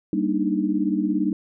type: chord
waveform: sine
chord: Eb major seventh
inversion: first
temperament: equal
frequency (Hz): 196 / 233.1 / 293.7 / 311.1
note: G3 / Bb3 / D4 / Eb4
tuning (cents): 0 / 0 / 0 / 0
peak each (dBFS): -25 / -28 / -25 / -24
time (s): 0.13-1.33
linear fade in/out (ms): 2
effects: none